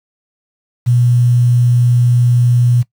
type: tone with quantisation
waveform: sine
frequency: 121.6 Hz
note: B2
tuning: 26 cents flat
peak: -8 dBFS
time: 0.86-2.83 s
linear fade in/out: 20 ms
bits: 6
effects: noise-tail reverb RT60 0.1 s tail -18 dB re dry

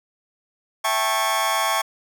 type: chord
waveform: sawtooth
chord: A dominant seventh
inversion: second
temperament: just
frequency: 660 / 792 / 880 / 1100 Hz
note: E5 / G5 / A5 / C#6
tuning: +2 / +18 / 0 / -14 cents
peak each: -23 / -23 / -22 / -19 dBFS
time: 0.84-1.82 s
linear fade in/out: 10 ms
effects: 9-bit

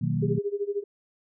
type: chord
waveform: sine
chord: B major seventh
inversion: none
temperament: equal with one note detuned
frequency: 123.47 / 155.56 / 185 / 228.5 Hz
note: B2 / D#3 / F#3 / A#3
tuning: 0 / 0 / 0 / -34 cents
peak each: -28 / -27 / -31 / -32 dBFS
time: 0.01-0.39 s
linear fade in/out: 10 ms
type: tone with tremolo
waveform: sine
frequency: 405.4 Hz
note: G#4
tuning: 42 cents flat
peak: -23 dBFS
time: 0.22-0.84 s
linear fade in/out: 10 ms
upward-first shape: sine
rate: 13 Hz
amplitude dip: 90%
effects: none

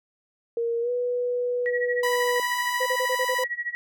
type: tone with pitch glide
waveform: sine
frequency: 466.2 to 490.5 Hz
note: A#4 to B4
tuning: 0 to -12 cents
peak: -23 dBFS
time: 0.57-2.4 s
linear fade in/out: 2 ms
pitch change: +88 cents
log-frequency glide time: 0.81-0.9 s
type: tone with tremolo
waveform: sine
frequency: 1918 Hz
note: A#6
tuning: 49 cents sharp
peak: -24 dBFS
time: 1.66-3.75 s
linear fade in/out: 0 ms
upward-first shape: sine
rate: 13 Hz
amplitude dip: 90%
type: tone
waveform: sawtooth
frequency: 987.8 Hz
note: B5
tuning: in tune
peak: -22 dBFS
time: 2.03-3.44 s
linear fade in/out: 5 ms
type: tone bursts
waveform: sine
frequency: 511 Hz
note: C5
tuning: 41 cents flat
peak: -24 dBFS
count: 7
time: 2.8-3.446 s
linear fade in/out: 10 ms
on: 64 ms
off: 33 ms
effects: none

